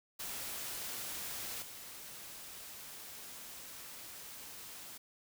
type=noise with level steps; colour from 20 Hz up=white; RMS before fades=-42 / -49 dBFS; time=0.19-4.98 s; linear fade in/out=10 ms; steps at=1.62 s; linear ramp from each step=5 ms; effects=none